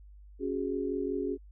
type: chord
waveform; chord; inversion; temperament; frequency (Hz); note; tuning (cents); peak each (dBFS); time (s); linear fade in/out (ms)
sine; C# suspended fourth; none; equal; 277.2 / 370 / 415.3; C#4 / F#4 / G#4; 0 / 0 / 0; -34; 0.39-1.38; 50
effects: added 50 Hz sine -49 dBFS peak until 1.51 s